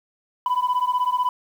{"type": "beating tone pair", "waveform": "sine", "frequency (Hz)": [987.8, 1003.8], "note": ["B5", "B5"], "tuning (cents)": [0, 28], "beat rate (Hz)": 16, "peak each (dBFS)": -20, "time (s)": [0.46, 1.29], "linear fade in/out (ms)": 2, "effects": ["tanh soft clip ceiling -16 dBFS", "8-bit"]}